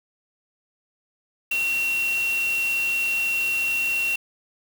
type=tone in noise; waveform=sine; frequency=2734 Hz; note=F7; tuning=37 cents flat; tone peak=-21 dBFS; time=1.51-4.16 s; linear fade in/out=5 ms; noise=white; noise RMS=-35 dBFS; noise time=1.51-4.16 s; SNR=+11 dB; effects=none